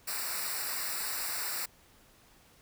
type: noise with comb filter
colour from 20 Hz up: white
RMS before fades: -35 dBFS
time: 0.07-1.66 s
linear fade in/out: 10 ms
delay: 0.31 ms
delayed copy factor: -0.9
effects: pink hiss -61 dBFS RMS until 2.61 s